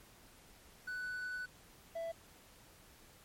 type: tone pair in turn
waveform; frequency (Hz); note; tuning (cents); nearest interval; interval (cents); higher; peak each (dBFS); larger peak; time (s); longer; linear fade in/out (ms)
triangle; 1490 / 663.7; F#6 / E5; +12 / +12; octave + major second; 1400; first; -37 / -36; second; 0.87-1.46 / 1.95-2.12; first; 10
effects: pink hiss -61 dBFS RMS until 3.24 s + MP3 64 kbps